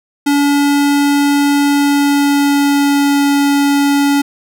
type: tone with pitch glide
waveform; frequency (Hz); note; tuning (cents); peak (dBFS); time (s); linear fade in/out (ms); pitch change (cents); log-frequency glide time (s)
square; 285.5 to 283.2; D4 to C#4; -49 to +37; -10; 0.26-4.22; 10; -14; 1.67-3.19
effects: none